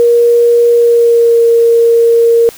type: tone with pitch glide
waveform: sine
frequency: 473 to 464.6 Hz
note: A#4 to A#4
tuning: +25 to -6 cents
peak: -4 dBFS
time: 0-2.49 s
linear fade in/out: 0 ms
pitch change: -31 cents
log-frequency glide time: 0.72-1.44 s
effects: white hiss -34 dBFS RMS until 2.57 s